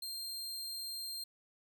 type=tone; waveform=sawtooth; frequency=4186 Hz; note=C8; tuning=in tune; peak=-37 dBFS; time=0.02-1.24 s; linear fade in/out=5 ms; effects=none

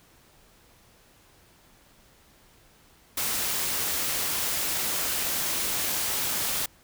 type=noise; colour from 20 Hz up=white; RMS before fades=-28 dBFS; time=3.17-6.66 s; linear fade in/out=5 ms; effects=pink hiss -58 dBFS RMS until 6.83 s

